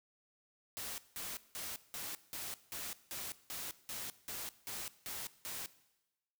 white noise bursts, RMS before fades -43 dBFS, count 13, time 0.77-5.66 s, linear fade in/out 0 ms, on 210 ms, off 180 ms, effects noise-tail reverb RT60 1.0 s tail -18 dB re dry

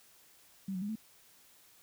sine tone with pitch steps, 193.4 / 183.5 / 204.5 / 219.2 Hz, G3 / F#3 / G#3 / A3, -23 / -14 / -26 / -6 cents, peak -34 dBFS, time 0.68-0.956 s, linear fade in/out 5 ms, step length 69 ms, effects white hiss -62 dBFS RMS until 1.82 s

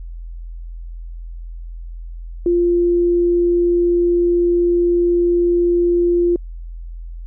sine tone, 347.7 Hz, F4, 8 cents flat, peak -12 dBFS, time 2.46-6.36 s, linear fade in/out 2 ms, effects added 42 Hz sine -28 dBFS peak until 7.26 s

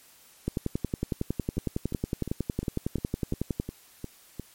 two click trains, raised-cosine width 3 ms, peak -14 / -21 dBFS, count 35 / 9, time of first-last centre 0.48-3.599 / 1.57-4.397 s, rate 10.9 / 2.83 Hz, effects white hiss -56 dBFS RMS until 4.54 s + MP3 64 kbps

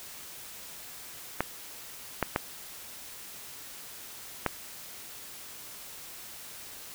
clicks, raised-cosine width 0.5 ms, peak -10 dBFS, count 4, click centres 1.406 / 2.227 / 2.361 / 4.463 s, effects white hiss -45 dBFS RMS until 6.94 s

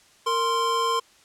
square tone pair together, 461.2 / 1046.5 Hz, A#4 / C6, -19 / 0 cents, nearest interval octave + major second, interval 1419 cents, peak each -28 / -23 dBFS, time 0.26-1 s, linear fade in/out 10 ms, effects white hiss -56 dBFS RMS until 1.24 s + low-pass 8000 Hz 12 dB/octave

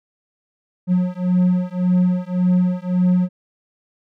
triangle beating tone pair, 180 / 181.8 Hz, F#3 / F#3, -47 / -30 cents, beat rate 1.8 Hz, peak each -16 dBFS, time 0.87-3.29 s, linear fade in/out 50 ms, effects none

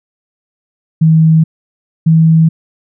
sine tone pair in turn, 160 / 161.58 Hz, D#3 / E3, +49 / -34 cents, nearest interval unison, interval 17 cents, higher second, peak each -4 dBFS, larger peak neither, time 1.01-1.44 / 2.06-2.49 s, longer neither, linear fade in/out 10 ms, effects none

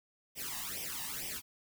white noise with flanger, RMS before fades -40 dBFS, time 0.35-1.42 s, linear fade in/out 50 ms, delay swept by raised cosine 0.35 to 1.08 ms, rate 2.2 Hz, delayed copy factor +0.9, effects none

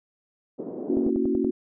pink band-pass noise, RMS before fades -34 dBFS, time 0.58-1.11 s, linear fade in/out 20 ms, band 240 to 510 Hz, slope 24 dB/octave
sine chord, F# dominant seventh, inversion first, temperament equal, 233.1 / 277.2 / 329.6 / 370 Hz, A#3 / C#4 / E4 / F#4, 0 / 0 / 0 / 0 cents, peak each -27 / -26 / -29 / -26 dBFS, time 0.88-1.51 s, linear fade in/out 10 ms
click train, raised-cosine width 2 ms, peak -20 dBFS, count 6, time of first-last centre 0.97-1.446 s, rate 10.5 Hz
effects none

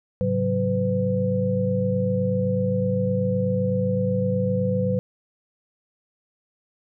sine tone cluster, 107.2 / 135.1 / 186.4 / 504 Hz, A2 / C#3 / F#3 / B4, -45 / -44 / +13 / +35 cents, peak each -26 / -30 / -24 / -24 dBFS, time 0.21-4.99 s, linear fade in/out 0 ms, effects none

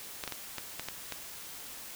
clicks, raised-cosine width 0.2 ms, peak -18 dBFS, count 7, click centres 0.238 / 0.277 / 0.323 / 0.583 / 0.796 / 0.886 / 1.123 s, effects white hiss -45 dBFS RMS until 1.95 s

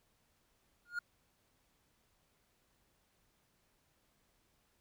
triangle tone with exponential growth, 1425 Hz, F6, 34 cents sharp, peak -30 dBFS, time 0.85-0.99 s, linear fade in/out 5 ms, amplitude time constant 29 ms, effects pink hiss -75 dBFS RMS until 4.8 s

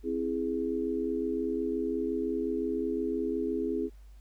sine chord, C augmented, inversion none, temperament equal, 261.6 / 329.6 / 415.3 Hz, C4 / E4 / G#4, 0 / 0 / 0 cents, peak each -33 / -33 / -32 dBFS, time 0.03-3.9 s, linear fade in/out 50 ms, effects added 50 Hz sine -48 dBFS peak until 4.2 s + pink hiss -68 dBFS RMS until 4.2 s

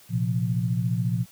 sine chord, Bb suspended second, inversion none, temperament equal, 116.54 / 130.81 / 174.61 Hz, Bb2 / C3 / F3, 0 / 0 / 0 cents, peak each -25 / -28 / -27 dBFS, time 0.09-1.26 s, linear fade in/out 50 ms, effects white hiss -53 dBFS RMS until 1.31 s

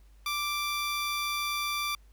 15% pulse tone, 1174.7 Hz, D6, in tune, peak -23 dBFS, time 0.26-1.95 s, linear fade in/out 2 ms, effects added 50 Hz sine -53 dBFS peak until 2.12 s + pink hiss -68 dBFS RMS until 2.12 s

